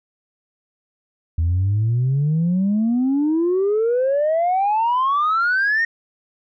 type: exponential sweep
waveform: sine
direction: up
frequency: 80 to 1873 Hz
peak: -14 dBFS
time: 1.38-5.85 s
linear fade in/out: 5 ms
effects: tanh soft clip ceiling -13 dBFS